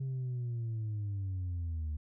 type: linear sweep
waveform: sine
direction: down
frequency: 134.8 to 74.5 Hz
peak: -31 dBFS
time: 0-1.97 s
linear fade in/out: 10 ms
effects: tanh soft clip ceiling -32 dBFS